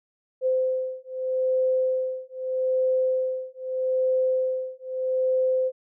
sine beating tone pair, 516 / 516.8 Hz, C5 / C5, -24 / -21 cents, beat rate 0.8 Hz, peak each -25 dBFS, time 0.41-5.72 s, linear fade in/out 50 ms, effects none

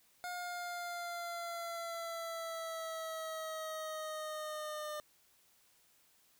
25% pulse exponential sweep, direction down, 716 to 602 Hz, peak -36 dBFS, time 0.24-5 s, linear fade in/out 0 ms, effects white hiss -69 dBFS RMS until 6.39 s

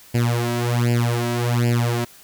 sawtooth tone with flanger, 119.5 Hz, A#2, 43 cents sharp, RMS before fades -20 dBFS, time 0.14-2.05 s, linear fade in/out 10 ms, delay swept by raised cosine 0.4 to 3.1 ms, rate 1.3 Hz, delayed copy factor +1, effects white hiss -47 dBFS RMS until 2.23 s

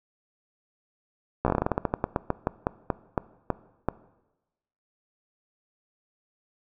slowing click train, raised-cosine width 1 ms, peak -9 dBFS, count 22, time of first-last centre 1.45-3.886 s, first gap 14 ms, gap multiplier 1.18, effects noise-tail reverb RT60 1.0 s tail -19 dB re dry

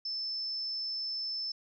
sine tone, 5274 Hz, E8, in tune, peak -33 dBFS, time 0.05-1.52 s, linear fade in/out 5 ms, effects none

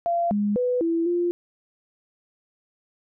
sine tone with pitch steps, 686 / 205.9 / 496.2 / 332.6 / 348.7 Hz, F5 / G#3 / B4 / E4 / F4, -31 / -15 / +8 / +16 / -3 cents, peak -20 dBFS, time 0.06-1.31 s, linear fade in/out 0 ms, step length 250 ms, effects none

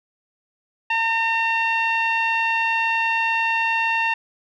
sawtooth tone with low-pass filter, 909 Hz, A#5, 44 cents flat, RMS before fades -21 dBFS, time 0.9-4.14 s, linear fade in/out 5 ms, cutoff 2500 Hz, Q 5.4, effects none

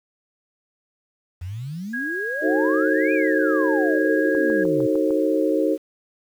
sine exponential two-way sweep, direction up then down, 82.6 to 2493 to 122 Hz, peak -28 dBFS, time 1.41-4.87 s, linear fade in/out 10 ms, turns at 3.13 s
sine tone, 1646 Hz, G#6, 16 cents flat, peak -25 dBFS, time 1.93-4.64 s, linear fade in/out 10 ms
sine chord, D# diminished seventh, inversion none, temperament just, 311.1 / 373.4 / 448 / 537.6 Hz, D#4 / F#4 / A4 / C5, 0 / +16 / +31 / +47 cents, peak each -21 / -25 / -24 / -23 dBFS, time 2.41-5.78 s, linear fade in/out 50 ms
click train, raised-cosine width 1 ms, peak -23 dBFS, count 6, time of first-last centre 4.35-5.106 s, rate 6.61 Hz
effects 8-bit

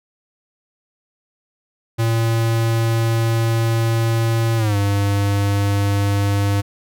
square tone with pitch glide, 114.2 to 100.57 Hz, A#2 to G2, -35 to +45 cents, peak -16 dBFS, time 1.98-6.62 s, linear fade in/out 20 ms, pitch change -220 cents, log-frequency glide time 4.57-4.76 s, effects none

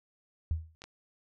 sine tone with exponential decay, 80.4 Hz, E2, 43 cents flat, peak -24 dBFS, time 0.51-0.75 s, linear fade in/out 0 ms, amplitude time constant 51 ms
clicks, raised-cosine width 0.2 ms, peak -29 dBFS, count 2, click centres 0.819 / 0.84 s
effects none

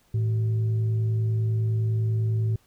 sine tone with frequency modulation, 110 Hz, A2, in tune, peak -21 dBFS, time 0.14-2.56 s, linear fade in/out 5 ms, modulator 270 Hz, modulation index 0.23, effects pink hiss -63 dBFS RMS until 2.66 s

